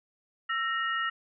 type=tone cluster; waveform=sine; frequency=1334 / 1859 / 2870 Hz; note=E6 / A#6 / F7; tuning=+20 / -5 / +47 cents; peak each=-30 / -31 / -37 dBFS; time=0.49-1.1 s; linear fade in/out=10 ms; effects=none